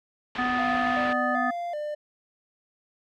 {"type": "low-pass noise", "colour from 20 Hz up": "white", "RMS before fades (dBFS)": -36, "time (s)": [0.35, 1.13], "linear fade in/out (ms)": 2, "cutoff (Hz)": 3100, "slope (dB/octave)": 24}
{"type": "harmonic tone", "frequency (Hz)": 249.2, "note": "B3", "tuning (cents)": 16, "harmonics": [1, 3, 5, 7], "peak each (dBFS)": [-29, -29, -29, -29], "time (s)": [0.38, 1.51], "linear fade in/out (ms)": 10}
{"type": "tone with vibrato", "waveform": "triangle", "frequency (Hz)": 644, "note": "E5", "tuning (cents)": -41, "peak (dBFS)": -27, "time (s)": [0.58, 1.95], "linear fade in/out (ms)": 10, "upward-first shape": "square", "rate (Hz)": 1.3, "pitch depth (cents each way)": 130}
{"effects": []}